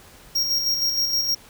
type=tone with tremolo; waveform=square; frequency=5588 Hz; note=F8; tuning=in tune; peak=-19 dBFS; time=0.35-1.35 s; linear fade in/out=10 ms; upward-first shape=square; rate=6.4 Hz; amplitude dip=40%; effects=pink hiss -48 dBFS RMS until 1.49 s